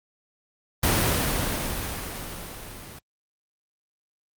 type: noise with level ramp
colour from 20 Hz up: pink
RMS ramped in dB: -20 to -42 dBFS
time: 0.83-2.99 s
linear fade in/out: 5 ms
effects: Opus 32 kbps